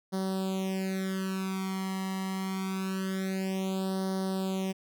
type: tone with flanger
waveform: sawtooth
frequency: 190.3 Hz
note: F#3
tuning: 49 cents sharp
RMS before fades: -32 dBFS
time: 0.12-4.73 s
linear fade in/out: 20 ms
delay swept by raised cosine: 0.2 to 1 ms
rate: 0.25 Hz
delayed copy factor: +1
effects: none